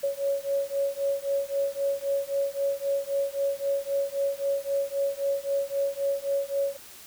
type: beating tone pair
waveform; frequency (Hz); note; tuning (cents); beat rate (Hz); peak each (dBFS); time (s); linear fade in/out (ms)
sine; 554.4 / 558.2; C#5 / C#5; 0 / +12; 3.8; -28; 0.03-6.77; 10
effects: white hiss -47 dBFS RMS until 7.06 s